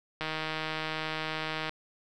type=click train; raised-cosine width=0.3 ms; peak=-17 dBFS; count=234; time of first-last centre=0.21-1.694 s; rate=157 Hz; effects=none